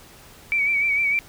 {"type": "tone with vibrato", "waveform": "sine", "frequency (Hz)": 2291, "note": "D7", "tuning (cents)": -44, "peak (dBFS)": -18, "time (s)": [0.52, 1.19], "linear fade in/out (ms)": 0, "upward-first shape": "sine", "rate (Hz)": 6.6, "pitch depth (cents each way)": 50, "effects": ["pink hiss -47 dBFS RMS until 1.28 s"]}